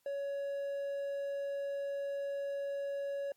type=tone; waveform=triangle; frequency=560 Hz; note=C#5; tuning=18 cents sharp; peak=-33 dBFS; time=0.06-3.32 s; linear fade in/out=2 ms; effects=white hiss -75 dBFS RMS until 3.36 s + AAC 64 kbps